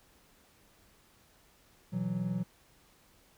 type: chord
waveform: triangle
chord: B suspended fourth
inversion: none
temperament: equal with one note detuned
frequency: 121.56 / 164.81 / 185 Hz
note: B2 / E3 / F#3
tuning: -27 / 0 / 0 cents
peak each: -36 / -34 / -31 dBFS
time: 1.92-2.44 s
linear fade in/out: 20 ms
effects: pink hiss -64 dBFS RMS until 3.37 s